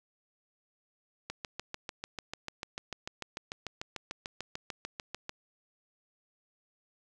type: click train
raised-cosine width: 0.2 ms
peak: -20 dBFS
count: 28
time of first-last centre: 1.3-5.294 s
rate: 6.76 Hz
effects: none